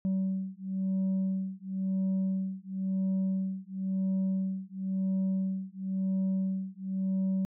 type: beating tone pair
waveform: sine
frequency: 190 / 190.97 Hz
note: F#3 / G3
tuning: +46 / -45 cents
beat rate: 0.97 Hz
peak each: -29 dBFS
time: 0.05-7.45 s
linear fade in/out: 0 ms
effects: tanh soft clip ceiling -25 dBFS